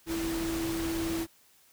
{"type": "tone in noise", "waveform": "sine", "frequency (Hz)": 329.6, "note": "E4", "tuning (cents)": 0, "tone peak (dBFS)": -30, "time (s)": [0.06, 1.27], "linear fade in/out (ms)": 50, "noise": "pink", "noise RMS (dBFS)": -37, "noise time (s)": [0.06, 1.27], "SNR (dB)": 4, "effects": ["white hiss -62 dBFS RMS until 1.72 s"]}